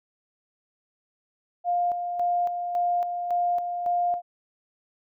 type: tone with tremolo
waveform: sine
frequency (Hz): 704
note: F5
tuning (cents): +14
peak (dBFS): -21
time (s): 1.64-4.22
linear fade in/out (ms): 50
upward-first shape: square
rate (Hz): 1.8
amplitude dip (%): 50
effects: none